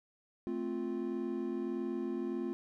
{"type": "chord", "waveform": "triangle", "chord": "F major", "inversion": "first", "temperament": "equal", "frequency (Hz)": [220, 261.6, 349.2], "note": ["A3", "C4", "F4"], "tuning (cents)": [0, 0, 0], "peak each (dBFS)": [-38, -37, -35], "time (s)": [0.47, 2.53], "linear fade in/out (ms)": 0, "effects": []}